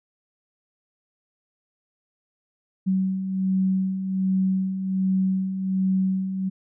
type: beating tone pair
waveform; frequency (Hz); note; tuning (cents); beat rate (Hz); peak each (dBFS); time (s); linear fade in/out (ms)
sine; 188.2 / 189.5; F#3 / F#3; +30 / +42; 1.3; -29 / -21; 2.86-6.5; 20
effects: none